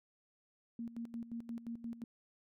sine tone with tremolo, 232.7 Hz, A#3, 3 cents flat, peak -39 dBFS, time 0.79-2.04 s, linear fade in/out 2 ms, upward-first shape square, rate 5.7 Hz, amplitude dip 75%, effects none

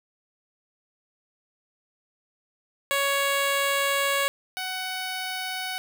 10% pulse tone pair in turn, 557 / 747.2 Hz, C#5 / F#5, +8 / +17 cents, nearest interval perfect fourth, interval 509 cents, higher second, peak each -14 / -21 dBFS, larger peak first, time 2.91-4.28 / 4.57-5.78 s, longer first, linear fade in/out 0 ms, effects none

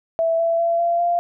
sine tone with pitch steps, 659.3 / 667.7 / 676.3 / 684.9 / 693.7 Hz, E5 / E5 / E5 / F5 / F5, 0 / +22 / +44 / -34 / -12 cents, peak -16 dBFS, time 0.19-1.19 s, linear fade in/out 0 ms, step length 200 ms, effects none

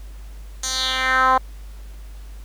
10% pulse tone with band-pass filter sweep, 260 Hz, C4, 11 cents flat, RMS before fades -19 dBFS, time 0.63-1.38 s, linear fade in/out 5 ms, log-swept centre 6600 to 890 Hz, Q 2.8, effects added 50 Hz sine -34 dBFS peak until 2.44 s + pink hiss -51 dBFS RMS until 2.44 s

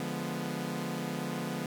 sawtooth chord, D diminished seventh, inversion none, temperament equal with one note detuned, 146.83 / 174.61 / 209.9 / 246.9 Hz, D3 / F3 / Ab3 / Cb4, 0 / 0 / +19 / 0 cents, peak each -36 / -34 / -36 / -34 dBFS, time 0-1.66 s, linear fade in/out 2 ms, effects none

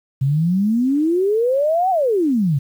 sine exponential two-way sweep, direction up then down, 130 to 777 to 130 Hz, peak -14 dBFS, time 0.21-2.59 s, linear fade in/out 10 ms, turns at 1.9 s, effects 8-bit

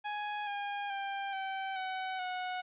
sawtooth tone with pitch steps, 833 / 812.1 / 791.7 / 771.8 / 752.5 / 733.6 Hz, G#5 / G#5 / G5 / G5 / F#5 / F#5, +5 / -39 / +17 / -27 / +29 / -15 cents, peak -31 dBFS, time 0.04-2.62 s, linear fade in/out 20 ms, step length 430 ms, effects resampled to 8000 Hz + 12-bit

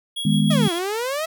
square tone with tremolo, 3322 Hz, G#7, in tune, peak -25 dBFS, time 0.16-0.79 s, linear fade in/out 10 ms, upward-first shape sine, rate 6.4 Hz, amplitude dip 50%
sine chord, G# minor, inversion second, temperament equal, 155.56 / 207.7 / 246.9 Hz, D#3 / G#3 / B3, 0 / 0 / 0 cents, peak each -19 / -18 / -23 dBFS, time 0.25-0.68 s, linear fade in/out 5 ms
sawtooth exponential two-way sweep, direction down then up, 659.3 to 330 to 659.3 Hz, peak -19 dBFS, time 0.5-1.26 s, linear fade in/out 10 ms, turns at 0.73 s
effects none

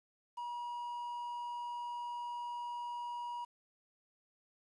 triangle tone with quantisation, 960 Hz, B5, 49 cents flat, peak -37 dBFS, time 0.37-3.45 s, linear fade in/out 10 ms, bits 10, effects resampled to 24000 Hz

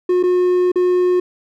triangle tone with dropouts, 360.9 Hz, F#4, 43 cents flat, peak -10 dBFS, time 0.09-1.2 s, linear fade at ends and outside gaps 5 ms, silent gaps 0.229-0.235 / 0.718-0.757 s, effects none

